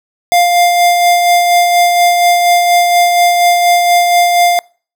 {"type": "tone with tremolo", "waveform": "square", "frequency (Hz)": 701, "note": "F5", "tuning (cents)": 6, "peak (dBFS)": -6, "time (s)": [0.32, 4.59], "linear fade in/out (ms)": 0, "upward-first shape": "sine", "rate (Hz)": 4.2, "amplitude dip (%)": 35, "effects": ["noise-tail reverb RT60 0.4 s tail -26 dB re dry"]}